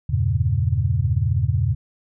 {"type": "chord", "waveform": "sine", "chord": "E diminished seventh", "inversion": "none", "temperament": "equal", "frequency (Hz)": [82.41, 98, 116.54, 138.59], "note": ["E2", "G2", "Bb2", "Db3"], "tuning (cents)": [0, 0, 0, 0], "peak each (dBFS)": [-23, -22, -22, -24], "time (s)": [0.09, 1.75], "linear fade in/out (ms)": 10, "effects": []}